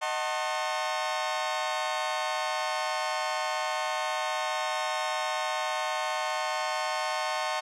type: chord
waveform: sawtooth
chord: D# diminished seventh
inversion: none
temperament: just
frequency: 622.3 / 746.7 / 896 / 1075.3 Hz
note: D#5 / F#5 / A5 / C6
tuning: 0 / +16 / +31 / +47 cents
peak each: -30 dBFS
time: 0.01-7.61 s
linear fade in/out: 20 ms
effects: low-pass 7000 Hz 12 dB/octave